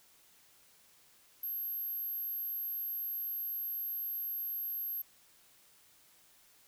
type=tone; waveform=sine; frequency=12544 Hz; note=G9; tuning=in tune; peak=-35 dBFS; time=1.43-5.02 s; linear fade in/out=5 ms; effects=white hiss -64 dBFS RMS until 6.67 s